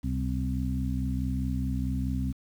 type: harmonic tone with a mistuned harmonic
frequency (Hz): 64.7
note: C2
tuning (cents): -19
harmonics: 1 / 2 / 3 / 4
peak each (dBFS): -30 / -33 / -34 / -33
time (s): 0.03-2.33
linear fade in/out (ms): 20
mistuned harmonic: 1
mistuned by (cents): +88
effects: 9-bit